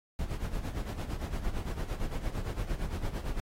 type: noise with tremolo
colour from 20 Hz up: brown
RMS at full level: -31 dBFS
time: 0.19-3.4 s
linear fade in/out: 0 ms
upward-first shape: sine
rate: 8.8 Hz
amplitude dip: 70%
effects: AAC 48 kbps